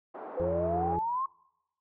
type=band-pass noise; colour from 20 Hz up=white; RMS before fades=-42 dBFS; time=0.14-0.97 s; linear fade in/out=10 ms; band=300 to 970 Hz; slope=24 dB/octave
type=exponential sweep; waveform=sine; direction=up; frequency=498.7 to 1095 Hz; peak=-28 dBFS; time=0.37-1.26 s; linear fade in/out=5 ms
type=harmonic tone; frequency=85.9 Hz; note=F2; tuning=28 cents flat; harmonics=1 / 2 / 4 / 5; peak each=-37 / -37 / -37 / -37 dBFS; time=0.4-0.99 s; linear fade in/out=0 ms
effects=noise-tail reverb RT60 0.9 s tail -25 dB re dry